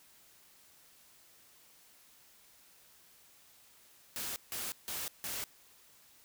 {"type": "noise bursts", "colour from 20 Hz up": "white", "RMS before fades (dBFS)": -39, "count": 4, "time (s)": [4.16, 5.44], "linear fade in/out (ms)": 0, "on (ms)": 200, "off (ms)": 160, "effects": ["white hiss -62 dBFS RMS until 6.24 s"]}